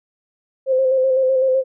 sine tone with vibrato, 523.3 Hz, C5, in tune, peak -13 dBFS, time 0.66-1.64 s, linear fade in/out 50 ms, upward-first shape square, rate 7.9 Hz, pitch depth 26 cents each way, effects none

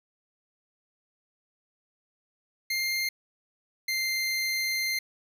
25% pulse tone pair in turn, 2108 / 2091 Hz, C7 / C7, +12 / -2 cents, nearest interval unison, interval 14 cents, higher first, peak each -23 dBFS, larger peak neither, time 2.7-3.09 / 3.88-4.99 s, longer second, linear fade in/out 5 ms, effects none

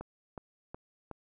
click train, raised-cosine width 1 ms, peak -27 dBFS, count 4, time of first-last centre 0.01-1.113 s, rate 2.72 Hz, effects none

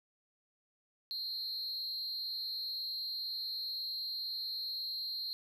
triangle tone with amplitude modulation, 4186 Hz, C8, in tune, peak -32 dBFS, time 1.11-5.33 s, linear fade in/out 0 ms, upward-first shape sine, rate 271 Hz, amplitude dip 75%, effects none

